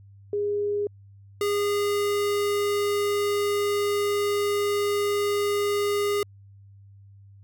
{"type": "tone pair in turn", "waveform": ["sine", "square"], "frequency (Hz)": [410.6, 409], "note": ["G#4", "G#4"], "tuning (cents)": [-20, -26], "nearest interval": "unison", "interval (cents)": 6, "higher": "first", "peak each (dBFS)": [-23, -23], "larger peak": "neither", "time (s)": [[0.33, 0.87], [1.41, 6.23]], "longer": "second", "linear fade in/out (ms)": 2, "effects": ["added 99 Hz sine -47 dBFS peak until 7.43 s"]}